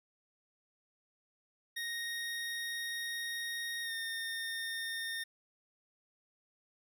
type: tone with pitch glide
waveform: 25% pulse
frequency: 1864.7 to 1826.3 Hz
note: A#6 to A#6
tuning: 0 to -36 cents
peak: -33 dBFS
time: 1.76-5.24 s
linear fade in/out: 10 ms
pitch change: -36 cents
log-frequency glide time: 3.83-3.92 s
effects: none